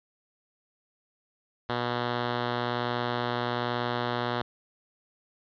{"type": "tone", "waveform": "5% pulse", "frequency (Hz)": 121.2, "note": "B2", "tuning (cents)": -32, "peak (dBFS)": -16, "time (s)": [1.69, 4.42], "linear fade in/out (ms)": 5, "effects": ["resampled to 11025 Hz"]}